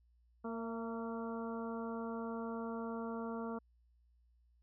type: harmonic tone with a mistuned harmonic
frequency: 229.2 Hz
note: A#3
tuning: 29 cents flat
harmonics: 1 / 2 / 3 / 4 / 5 / 6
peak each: -41 / -44 / -49 / -50 / -50 / -52 dBFS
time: 0.44-3.59 s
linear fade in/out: 10 ms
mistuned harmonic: 3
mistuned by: -30 cents
effects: added 59 Hz sine -67 dBFS peak until 4.62 s